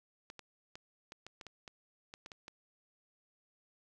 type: clicks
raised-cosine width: 0.2 ms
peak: -30 dBFS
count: 12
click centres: 0.301 / 0.393 / 0.755 / 1.121 / 1.266 / 1.412 / 1.467 / 1.678 / 2.139 / 2.261 / 2.318 / 2.481 s
effects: none